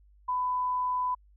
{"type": "tone", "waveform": "sine", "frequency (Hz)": 1000, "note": "B5", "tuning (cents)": 21, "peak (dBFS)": -26, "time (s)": [0.28, 1.15], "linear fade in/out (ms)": 10, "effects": ["added 50 Hz sine -56 dBFS peak until 1.36 s"]}